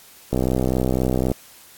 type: click train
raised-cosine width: 2 ms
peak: -7 dBFS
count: 64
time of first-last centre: 0.33-1.316 s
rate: 63.9 Hz
effects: white hiss -47 dBFS RMS until 1.77 s + AAC 64 kbps